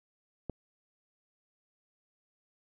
click, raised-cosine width 2 ms, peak -22 dBFS, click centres 0.497 s, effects none

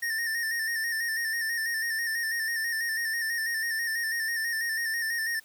square tone with vibrato, 1818 Hz, A#6, 44 cents flat, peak -28 dBFS, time 0.02-5.4 s, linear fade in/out 10 ms, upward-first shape square, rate 6.1 Hz, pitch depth 41 cents each way, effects white hiss -58 dBFS RMS until 5.44 s + high-pass 60 Hz 12 dB/octave

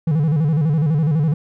triangle tone with vibrato, 153.4 Hz, D#3, 24 cents flat, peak -12 dBFS, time 0.07-1.34 s, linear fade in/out 5 ms, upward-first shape square, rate 12 Hz, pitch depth 110 cents each way, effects none

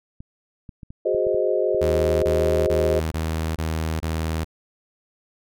clicks, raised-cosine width 5 ms, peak -26 dBFS, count 8, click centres 0.205 / 0.692 / 0.832 / 0.905 / 1.147 / 1.268 / 1.346 / 1.747 s
sine chord, Ab dominant seventh, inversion third, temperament equal, 370 / 415.3 / 523.3 / 622.3 Hz, Gb4 / Ab4 / C5 / Eb5, 0 / 0 / 0 / 0 cents, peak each -24 dBFS, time 1.05-3 s, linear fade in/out 10 ms
sawtooth tone bursts, 80 Hz, D#2, 49 cents sharp, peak -19 dBFS, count 6, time 1.81-4.445 s, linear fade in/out 10 ms, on 420 ms, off 23 ms
effects none

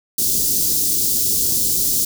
white band-stop noise, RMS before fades -18 dBFS, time 0.18-2.05 s, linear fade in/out 5 ms, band 390 to 4700 Hz, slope 24 dB/octave, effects none

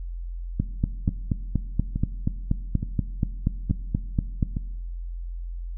two click trains, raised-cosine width 5 ms, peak -15 / -9 dBFS, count 5 / 17, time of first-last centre 1.09-4.568 / 0.6-4.428 s, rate 1.15 / 4.18 Hz, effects noise-tail reverb RT60 1.0 s tail -17 dB re dry + added 43 Hz sine -30 dBFS peak until 5.77 s

